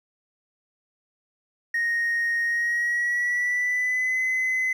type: tone with pitch glide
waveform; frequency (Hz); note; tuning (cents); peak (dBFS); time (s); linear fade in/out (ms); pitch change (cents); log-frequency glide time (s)
triangle; 1864.7 to 2033; A#6 to B6; 0 to +50; -19; 1.74-4.73; 5; +150; 2.44-4.21
effects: tanh soft clip ceiling -17 dBFS